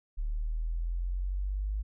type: exponential sweep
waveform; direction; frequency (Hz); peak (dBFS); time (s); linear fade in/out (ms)
sine; up; 36.7 to 52; -29; 0.17-1.83; 20
effects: none